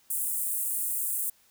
pink high-pass noise, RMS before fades -30 dBFS, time 0.1-1.3 s, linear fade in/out 5 ms, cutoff 8400 Hz, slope 48 dB/octave, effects white hiss -63 dBFS RMS until 1.5 s

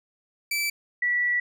sawtooth / sine tone pair in turn, 2320 / 1950.9 Hz, D7 / B6, -22 / -22 cents, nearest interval minor third, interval 300 cents, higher first, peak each -21 dBFS, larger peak neither, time 0.51-0.7 / 1.02-1.4 s, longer second, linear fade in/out 5 ms, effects none

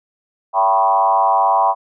sine tone with frequency modulation, 880 Hz, A5, in tune, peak -11 dBFS, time 0.53-1.75 s, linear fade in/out 50 ms, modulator 102 Hz, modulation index 2, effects none

